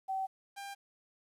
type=tone pair in turn; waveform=sine / sawtooth; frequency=767 / 797.2 Hz; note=G5 / G5; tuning=-38 / +29 cents; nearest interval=minor second; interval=67 cents; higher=second; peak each=-32 / -38 dBFS; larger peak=first; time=0.08-0.27 / 0.56-0.75 s; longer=neither; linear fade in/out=20 ms; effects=resampled to 32000 Hz + 11-bit